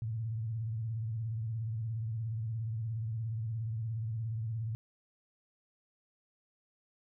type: tone with vibrato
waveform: sine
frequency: 112.2 Hz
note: A2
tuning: 34 cents sharp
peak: -33 dBFS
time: 0.02-4.75 s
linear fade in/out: 0 ms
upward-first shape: sine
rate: 17 Hz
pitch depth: 94 cents each way
effects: none